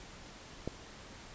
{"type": "click", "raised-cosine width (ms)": 2, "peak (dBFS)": -21, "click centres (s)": 0.676, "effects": ["pink hiss -51 dBFS RMS until 1.34 s", "resampled to 16000 Hz"]}